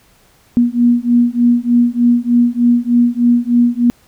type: beating tone pair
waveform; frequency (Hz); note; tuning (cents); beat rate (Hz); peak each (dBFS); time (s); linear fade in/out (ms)
sine; 238.4 / 241.7; A#3 / B3; +39 / -37; 3.3; -12; 0.57-3.9; 0
effects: pink hiss -51 dBFS RMS until 4.07 s

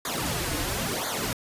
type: noise with flanger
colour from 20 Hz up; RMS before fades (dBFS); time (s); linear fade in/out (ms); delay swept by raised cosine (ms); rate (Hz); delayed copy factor
pink; -29; 0.05-1.33; 2; 0.36 to 5.16; 0.98; -0.95
effects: resampled to 32000 Hz

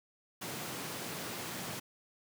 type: high-pass noise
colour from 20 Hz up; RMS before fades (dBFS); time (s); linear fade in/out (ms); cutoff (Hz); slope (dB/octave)
pink; -41; 0.41-1.8; 10; 120; 24
effects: none

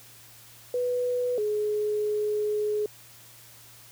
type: tone pair in turn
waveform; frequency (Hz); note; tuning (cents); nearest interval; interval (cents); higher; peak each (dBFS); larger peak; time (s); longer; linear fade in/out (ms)
sine; 493.9 / 421.3; B4 / G#4; 0 / +25; minor third; 275; first; -24; neither; 0.74-1.38 / 1.38-2.86; second; 2
effects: added 116 Hz sine -58 dBFS peak until 3.91 s + white hiss -51 dBFS RMS until 3.91 s

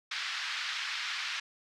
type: band-pass noise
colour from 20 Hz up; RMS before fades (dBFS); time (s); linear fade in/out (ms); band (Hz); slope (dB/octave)
pink; -36; 0.11-1.4; 5; 1400 to 4900; 24
effects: none

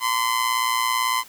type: tone with amplitude modulation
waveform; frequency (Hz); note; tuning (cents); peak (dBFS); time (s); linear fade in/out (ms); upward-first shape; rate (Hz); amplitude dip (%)
sawtooth; 1026; C6; -34; -13; 0-1.24; 50; sine; 118; 70
effects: white hiss -47 dBFS RMS until 1.28 s

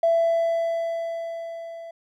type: tone with level ramp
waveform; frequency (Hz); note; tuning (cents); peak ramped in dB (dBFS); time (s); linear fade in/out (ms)
triangle; 667; E5; +20; -12 to -34; 0.03-1.91; 5
effects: tanh soft clip ceiling -14 dBFS

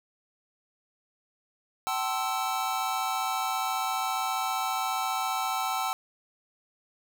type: chord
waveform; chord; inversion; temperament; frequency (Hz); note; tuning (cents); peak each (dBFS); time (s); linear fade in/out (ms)
square; A minor seventh; third; equal with one note detuned; 765.2 / 880 / 1046.5 / 1318.5; G5 / A5 / C6 / E6; -42 / 0 / 0 / 0; -32 / -35 / -37 / -33; 1.87-5.93; 0
effects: none

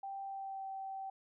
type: tone with pitch glide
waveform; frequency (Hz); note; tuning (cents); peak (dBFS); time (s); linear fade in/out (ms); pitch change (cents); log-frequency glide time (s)
sine; 784 to 773.7; G5 to G5; 0 to -23; -40; 0.03-1.1; 5; -23; 0.23-0.66
effects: none

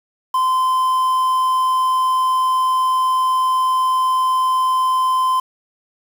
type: tone with quantisation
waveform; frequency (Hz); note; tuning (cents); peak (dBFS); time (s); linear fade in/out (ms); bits
triangle; 1032; C6; -24; -12; 0.34-5.4; 5; 6
effects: none

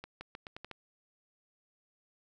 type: accelerating click train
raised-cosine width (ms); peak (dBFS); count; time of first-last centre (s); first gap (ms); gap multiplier
0.3; -27; 7; 0.04-0.713; 170; 0.83
effects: none

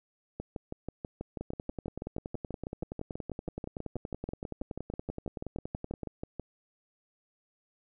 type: two click trains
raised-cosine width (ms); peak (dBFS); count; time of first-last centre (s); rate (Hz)
2; -23 / -23; 38 / 50; 0.4-6.397 / 1.41-6.033; 6.17 / 10.6
effects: none

